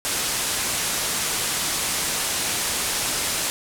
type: low-pass noise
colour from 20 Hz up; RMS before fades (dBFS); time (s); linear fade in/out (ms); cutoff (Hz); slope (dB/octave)
white; -25; 0.05-3.5; 0; 11000; 24
effects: none